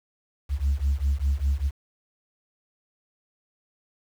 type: beating tone pair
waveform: sine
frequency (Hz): 67.1 / 72.1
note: C2 / D2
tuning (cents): +44 / -31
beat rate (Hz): 5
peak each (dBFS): -23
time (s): 0.49-1.71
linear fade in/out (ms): 50
effects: tanh soft clip ceiling -17 dBFS + 8-bit

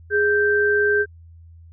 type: tone pair together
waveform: sine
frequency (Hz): 414.5 / 1565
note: G#4 / G6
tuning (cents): -3 / -3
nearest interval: octave + major seventh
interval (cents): 2300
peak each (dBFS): -18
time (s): 0.1-1.06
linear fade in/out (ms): 50
effects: added 83 Hz sine -42 dBFS peak until 1.72 s

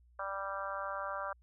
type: harmonic tone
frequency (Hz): 196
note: G3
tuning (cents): 0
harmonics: 3 / 4 / 5 / 6 / 7 / 8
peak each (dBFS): -42 / -46 / -44 / -41 / -43 / -46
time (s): 0.19-1.33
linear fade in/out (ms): 5
effects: added 60 Hz sine -61 dBFS peak until 1.42 s

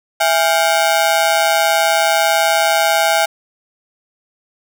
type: ring-modulated tone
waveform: sawtooth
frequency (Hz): 740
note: F#5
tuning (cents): 0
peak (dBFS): -5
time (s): 0.2-3.26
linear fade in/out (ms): 10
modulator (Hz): 79.2
effects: none

